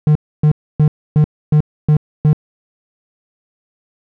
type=tone bursts; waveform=triangle; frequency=151.3 Hz; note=D#3; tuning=48 cents flat; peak=-5 dBFS; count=7; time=0.07-2.331 s; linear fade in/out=2 ms; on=83 ms; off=280 ms; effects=none